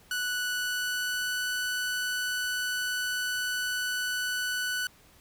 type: tone with pitch glide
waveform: sawtooth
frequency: 1480 to 1489.4 Hz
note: F#6 to F#6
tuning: 0 to +11 cents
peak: -25 dBFS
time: 0.11-4.87 s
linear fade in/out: 2 ms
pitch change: +11 cents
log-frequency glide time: 0.53-1.48 s
effects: pink hiss -58 dBFS RMS until 5.2 s